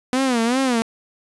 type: tone with vibrato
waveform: sawtooth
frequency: 246.9 Hz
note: B3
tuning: in tune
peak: -13 dBFS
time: 0.13-0.82 s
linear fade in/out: 0 ms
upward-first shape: sine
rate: 2.6 Hz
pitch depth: 150 cents each way
effects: resampled to 24000 Hz